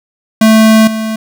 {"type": "tone with level steps", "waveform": "square", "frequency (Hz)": 220, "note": "A3", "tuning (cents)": 0, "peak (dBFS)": [-4, -15], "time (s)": [0.41, 1.16], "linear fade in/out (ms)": 5, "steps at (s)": 0.87, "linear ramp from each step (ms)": 5, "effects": []}